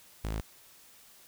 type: tone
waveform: sawtooth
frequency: 53.8 Hz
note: A1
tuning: 38 cents flat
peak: -28 dBFS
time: 0.24-0.41 s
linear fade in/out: 5 ms
effects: white hiss -57 dBFS RMS until 1.27 s